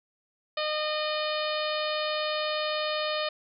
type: harmonic tone with a mistuned harmonic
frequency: 611 Hz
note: D#5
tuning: 32 cents flat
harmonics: 1 / 2 / 3 / 4 / 5 / 6 / 7 / 8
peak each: -30 / -34 / -38 / -38 / -37 / -37 / -38 / -43 dBFS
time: 0.57-3.29 s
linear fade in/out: 5 ms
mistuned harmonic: 5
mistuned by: -17 cents
effects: none